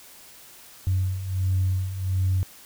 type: beating tone pair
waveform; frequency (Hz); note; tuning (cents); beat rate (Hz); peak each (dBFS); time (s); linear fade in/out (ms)
sine; 92.5 / 93.9; F#2 / F#2; 0 / +26; 1.4; -27 / -22; 0.87-2.43; 0
effects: tanh soft clip ceiling -15 dBFS + white hiss -48 dBFS RMS until 2.65 s